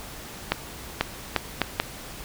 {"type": "accelerating click train", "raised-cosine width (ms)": 0.3, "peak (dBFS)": -4, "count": 5, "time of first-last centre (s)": [0.52, 1.8], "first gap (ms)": 490, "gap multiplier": 0.72, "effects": ["pink hiss -40 dBFS RMS until 2.24 s"]}